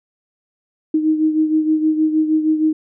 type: beating tone pair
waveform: sine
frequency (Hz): 311.1 / 317.5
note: D#4 / D#4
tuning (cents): 0 / +35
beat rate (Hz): 6.4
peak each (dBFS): -14 / -21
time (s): 0.94-2.73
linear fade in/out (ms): 5
effects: none